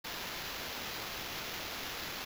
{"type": "noise with sample-and-hold", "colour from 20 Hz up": "blue", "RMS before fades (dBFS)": -41, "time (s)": [0.04, 2.25], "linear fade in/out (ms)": 10, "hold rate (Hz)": 8820, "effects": []}